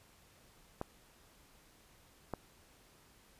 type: clicks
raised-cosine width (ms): 1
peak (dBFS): -23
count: 2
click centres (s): 0.814 / 2.337
effects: pink hiss -64 dBFS RMS until 3.39 s + resampled to 32000 Hz